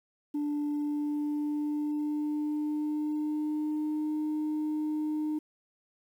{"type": "tone with pitch glide", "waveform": "sine", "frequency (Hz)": [293.7, 305.5], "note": ["D4", "D#4"], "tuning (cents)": [0, -32], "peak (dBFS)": -26, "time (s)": [0.34, 5.39], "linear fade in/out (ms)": 10, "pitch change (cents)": 68, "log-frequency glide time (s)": [0.69, 4.13], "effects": ["tanh soft clip ceiling -27 dBFS", "10-bit"]}